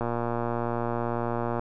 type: click train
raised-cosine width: 1 ms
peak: -15 dBFS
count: 188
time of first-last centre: 0.01-1.595 s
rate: 118 Hz
effects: none